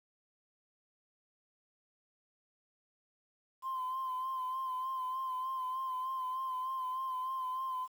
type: tone with vibrato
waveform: sine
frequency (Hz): 1036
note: C6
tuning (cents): -17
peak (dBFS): -33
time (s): 3.62-7.88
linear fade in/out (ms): 50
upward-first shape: sine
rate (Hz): 3.3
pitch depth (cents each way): 34
effects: tanh soft clip ceiling -31 dBFS + 10-bit